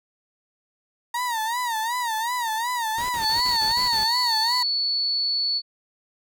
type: tone with vibrato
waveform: 35% pulse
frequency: 932.3 Hz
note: A#5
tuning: in tune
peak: -22 dBFS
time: 1.14-4.63 s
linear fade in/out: 5 ms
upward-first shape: sine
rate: 2.7 Hz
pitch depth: 120 cents each way
type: noise bursts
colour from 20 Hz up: pink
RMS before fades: -37 dBFS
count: 7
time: 2.98-4.038 s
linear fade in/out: 0 ms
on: 110 ms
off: 48 ms
type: tone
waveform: sine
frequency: 4435 Hz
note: C#8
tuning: in tune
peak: -21 dBFS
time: 3.21-5.62 s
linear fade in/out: 50 ms
effects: none